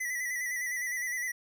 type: tone with vibrato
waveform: square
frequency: 1975.5 Hz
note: B6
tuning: in tune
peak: -32 dBFS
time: 0-1.32 s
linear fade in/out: 10 ms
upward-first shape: square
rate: 9.8 Hz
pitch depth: 40 cents each way
effects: none